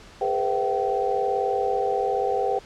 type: tone cluster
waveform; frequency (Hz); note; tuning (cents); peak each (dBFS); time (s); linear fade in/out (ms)
sine; 408.6 / 466.3 / 507 / 674 / 769; G#4 / A#4 / B4 / E5 / G5; -28 / +1 / +45 / +38 / -33; -27 / -31 / -27 / -32 / -25; 0.21-2.59; 5
effects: pink hiss -47 dBFS RMS until 2.65 s + low-pass 6000 Hz 12 dB/octave